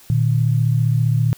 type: tone pair together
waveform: sine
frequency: 117.3 / 152.41 Hz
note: A#2 / D#3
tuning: +11 / -35 cents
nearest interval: perfect fourth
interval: 454 cents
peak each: -15 / -19 dBFS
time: 0.1-1.33 s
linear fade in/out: 0 ms
effects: white hiss -47 dBFS RMS until 1.37 s